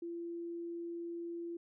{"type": "tone", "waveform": "sine", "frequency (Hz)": 340.5, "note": "F4", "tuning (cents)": -44, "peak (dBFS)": -39, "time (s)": [0.02, 1.57], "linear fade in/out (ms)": 5, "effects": []}